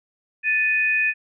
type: tone pair together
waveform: sine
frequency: 1757.4 / 2489 Hz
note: A6 / D#7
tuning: -3 / 0 cents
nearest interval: tritone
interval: 603 cents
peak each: -22 / -19 dBFS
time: 0.43-1.14 s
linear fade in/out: 50 ms
effects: none